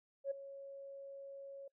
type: tone with ADSR envelope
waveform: sine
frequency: 552 Hz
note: C#5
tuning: 7 cents flat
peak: -32 dBFS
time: 0.24-1.68 s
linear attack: 69 ms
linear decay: 11 ms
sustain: -15 dB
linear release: 5 ms
effects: noise-tail reverb RT60 0.1 s tail -25 dB re dry + tanh soft clip ceiling -28 dBFS